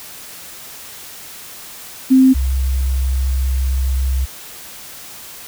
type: tone pair in turn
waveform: sine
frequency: 261.6 / 65.4 Hz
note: C4 / C2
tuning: 0 / 0 cents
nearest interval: 2 octaves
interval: 2400 cents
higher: first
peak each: -6 / -14 dBFS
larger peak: first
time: 2.1-2.34 / 2.34-4.26 s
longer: second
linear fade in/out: 20 ms
effects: white hiss -35 dBFS RMS until 5.47 s